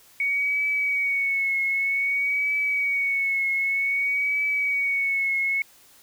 sine tone with vibrato, 2232 Hz, C#7, 11 cents sharp, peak -21 dBFS, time 0.2-5.62 s, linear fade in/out 2 ms, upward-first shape triangle, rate 0.53 Hz, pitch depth 49 cents each way, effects white hiss -54 dBFS RMS until 6.02 s

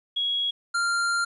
sine / square tone pair in turn, 3322 / 1390.7 Hz, G#7 / F6, 0 / -8 cents, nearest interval octave + minor third, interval 1508 cents, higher first, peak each -23 dBFS, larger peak neither, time 0.16-0.51 / 0.74-1.25 s, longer second, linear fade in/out 10 ms, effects resampled to 24000 Hz + 10-bit

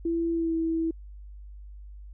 sine tone with pitch glide, 334.4 to 326.6 Hz, E4 to E4, +25 to -16 cents, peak -24 dBFS, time 0.05-0.91 s, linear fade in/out 5 ms, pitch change -41 cents, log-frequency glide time 0.32-0.54 s, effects added 50 Hz sine -41 dBFS peak until 2.13 s

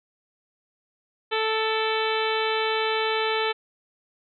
harmonic tone with a mistuned harmonic, 440 Hz, A4, in tune, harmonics 1 / 2 / 3 / 4 / 5 / 6 / 7 / 8 / 9, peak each -26 / -29 / -31 / -32 / -33 / -34 / -34 / -35 / -36 dBFS, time 1.31-3.53 s, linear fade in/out 20 ms, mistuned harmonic 5, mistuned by +40 cents, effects none

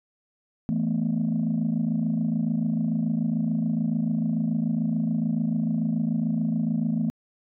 sine chord, E suspended fourth, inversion none, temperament equal, 164.81 / 220 / 246.9 Hz, E3 / A3 / B3, 0 / 0 / 0 cents, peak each -26 / -24 / -27 dBFS, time 0.69-7.1 s, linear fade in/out 0 ms, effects tanh soft clip ceiling -17 dBFS

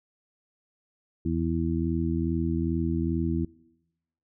harmonic tone, 82.41 Hz, E2, in tune, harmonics 1 / 2 / 3 / 4, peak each -30 / -30 / -30 / -30 dBFS, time 1.25-3.45 s, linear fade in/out 5 ms, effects noise-tail reverb RT60 0.9 s tail -22 dB re dry

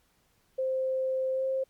sine tone with pitch glide, 523 to 529.4 Hz, C5 to C5, -1 to +20 cents, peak -26 dBFS, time 0.58-1.64 s, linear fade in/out 10 ms, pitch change +21 cents, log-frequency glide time 1.33-1.45 s, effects pink hiss -69 dBFS RMS until 1.69 s + MP3 96 kbps

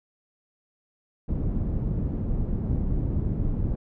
pink low-pass noise, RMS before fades -26 dBFS, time 1.28-3.76 s, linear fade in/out 10 ms, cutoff 220 Hz, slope 12 dB/octave, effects none

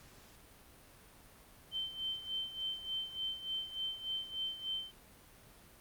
sine tone with tremolo, 3099 Hz, G7, 21 cents flat, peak -34 dBFS, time 1.71-4.92 s, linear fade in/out 50 ms, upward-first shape sine, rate 3.4 Hz, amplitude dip 75%, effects pink hiss -59 dBFS RMS until 5.8 s + Opus 48 kbps

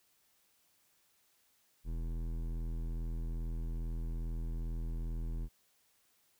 sine tone with hard clipping, 41.2 Hz, E1, in tune, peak -37 dBFS, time 1.84-5.49 s, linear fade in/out 50 ms, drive 14 dB, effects white hiss -72 dBFS RMS until 6.39 s

